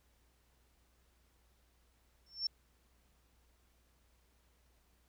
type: tone with exponential growth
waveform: sine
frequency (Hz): 5410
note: E8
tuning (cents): +44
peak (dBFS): -29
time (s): 2.26-2.47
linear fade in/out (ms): 5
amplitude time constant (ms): 44
effects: added 60 Hz sine -70 dBFS peak until 5.08 s + pink hiss -74 dBFS RMS until 5.08 s